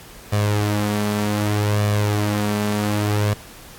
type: tone with flanger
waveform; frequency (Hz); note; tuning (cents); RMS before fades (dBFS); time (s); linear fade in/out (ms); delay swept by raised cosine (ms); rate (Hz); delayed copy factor
sawtooth; 104.2; G#2; +6; -20; 0.32-3.34; 10; 1.7 to 4.6; 0.65; +0.55
effects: pink hiss -42 dBFS RMS until 3.78 s + AAC 64 kbps